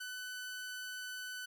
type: tone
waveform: sawtooth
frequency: 1501 Hz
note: F#6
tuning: 24 cents sharp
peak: -38 dBFS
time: 0-1.46 s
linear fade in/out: 10 ms
effects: none